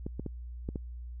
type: clicks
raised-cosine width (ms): 3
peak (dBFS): -22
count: 5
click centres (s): 0.065 / 0.196 / 0.263 / 0.689 / 0.758
effects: added 60 Hz sine -39 dBFS peak until 1.2 s